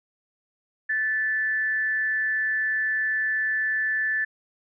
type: tone with frequency modulation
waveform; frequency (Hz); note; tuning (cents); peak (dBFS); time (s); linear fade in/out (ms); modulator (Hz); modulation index
sine; 1752; A6; -8; -22; 0.89-4.25; 10; 213; 0.26
effects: none